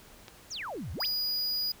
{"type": "click", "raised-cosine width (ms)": 0.2, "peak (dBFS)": -27, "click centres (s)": 0.282}
{"type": "exponential two-way sweep", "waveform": "sine", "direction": "down then up", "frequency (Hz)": [7459, 70.6, 7459], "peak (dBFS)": -35, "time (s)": [0.5, 1.08], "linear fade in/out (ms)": 20, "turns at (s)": 0.92}
{"type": "tone", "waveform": "square", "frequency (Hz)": 4910, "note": "D#8", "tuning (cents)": -24, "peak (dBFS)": -29, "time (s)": [1, 1.72], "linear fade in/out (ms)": 5}
{"effects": ["pink hiss -54 dBFS RMS until 1.8 s"]}